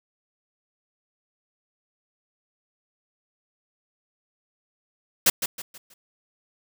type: noise with echo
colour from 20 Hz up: white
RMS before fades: -17 dBFS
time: 5.26-5.3 s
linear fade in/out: 5 ms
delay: 160 ms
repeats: 4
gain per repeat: -9 dB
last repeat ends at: 5.94 s
effects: none